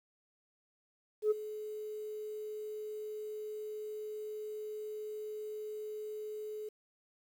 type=tone with ADSR envelope; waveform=sine; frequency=426.4 Hz; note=G#4; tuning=46 cents sharp; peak=-22 dBFS; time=1.22-6.69 s; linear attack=88 ms; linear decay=20 ms; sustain=-17 dB; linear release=6 ms; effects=tanh soft clip ceiling -23 dBFS + 10-bit